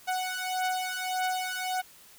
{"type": "beating tone pair", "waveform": "sawtooth", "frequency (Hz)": [740, 741.7], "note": ["F#5", "F#5"], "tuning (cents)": [0, 4], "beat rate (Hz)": 1.7, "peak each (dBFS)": -28, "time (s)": [0.07, 1.82], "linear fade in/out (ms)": 20, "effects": ["white hiss -54 dBFS RMS until 2.18 s"]}